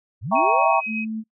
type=linear sweep; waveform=sine; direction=up; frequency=76.7 to 740 Hz; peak=-25 dBFS; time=0.21-0.75 s; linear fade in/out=50 ms
type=chord; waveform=sine; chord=E diminished seventh; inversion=none; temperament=equal; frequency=659.3 / 784 / 932.3 / 1108.7 Hz; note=E5 / G5 / Bb5 / Db6; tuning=0 / 0 / 0 / 0 cents; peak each=-21 dBFS; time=0.31-0.81 s; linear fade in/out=20 ms
type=tone with tremolo; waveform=sine; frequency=2534 Hz; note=D#7; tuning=31 cents sharp; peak=-24 dBFS; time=0.35-1.05 s; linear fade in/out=10 ms; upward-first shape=triangle; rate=8.3 Hz; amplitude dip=45%
type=tone; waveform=sine; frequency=220 Hz; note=A3; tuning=in tune; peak=-25 dBFS; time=0.86-1.24 s; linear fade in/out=50 ms
effects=noise-tail reverb RT60 0.1 s tail -24 dB re dry